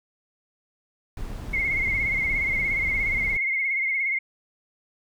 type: noise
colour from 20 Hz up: brown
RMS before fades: -33 dBFS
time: 1.17-3.37 s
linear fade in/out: 2 ms
type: tone with vibrato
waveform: sine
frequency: 2142 Hz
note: C7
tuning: 40 cents sharp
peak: -22 dBFS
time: 1.53-4.19 s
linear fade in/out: 10 ms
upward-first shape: sine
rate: 17 Hz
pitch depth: 56 cents each way
effects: none